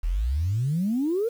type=exponential sweep; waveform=sine; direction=up; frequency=37.58 to 482.3 Hz; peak=-21 dBFS; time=0.03-1.29 s; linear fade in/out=10 ms; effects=tanh soft clip ceiling -17 dBFS + 8-bit